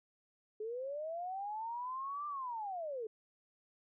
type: linear two-way sweep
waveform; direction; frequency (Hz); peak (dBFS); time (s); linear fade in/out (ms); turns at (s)
sine; up then down; 419 to 1191 to 419; -38; 0.6-3.07; 5; 2.27
effects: none